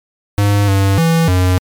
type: tone with pitch steps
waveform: square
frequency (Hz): 101.8 / 97.8 / 164.9 / 91.4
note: G#2 / G2 / E3 / F#2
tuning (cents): -34 / -4 / +1 / -21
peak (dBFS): -10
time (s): 0.38-1.58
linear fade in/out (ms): 0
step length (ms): 300
effects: MP3 96 kbps